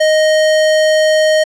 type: tone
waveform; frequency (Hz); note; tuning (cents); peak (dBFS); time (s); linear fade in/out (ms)
square; 622.3; D#5; 0; -9; 0-1.44; 10
effects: low-pass 7000 Hz 12 dB/octave